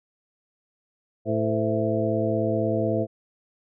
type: harmonic tone with a mistuned harmonic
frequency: 110 Hz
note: A2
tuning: in tune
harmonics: 1 / 2 / 3 / 4 / 5 / 6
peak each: -28 / -29 / -28 / -30 / -28 / -28 dBFS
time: 1.25-3.07 s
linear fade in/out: 50 ms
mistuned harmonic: 5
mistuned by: -110 cents
effects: none